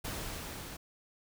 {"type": "noise with level ramp", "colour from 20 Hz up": "pink", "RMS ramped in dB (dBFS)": [-38, -45], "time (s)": [0.04, 0.77], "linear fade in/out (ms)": 10, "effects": []}